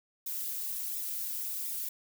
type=noise with flanger; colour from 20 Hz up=violet; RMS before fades=-36 dBFS; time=0.26-1.89 s; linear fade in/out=5 ms; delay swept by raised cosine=0.65 to 5.95 ms; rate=1.4 Hz; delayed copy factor=-0.7; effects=none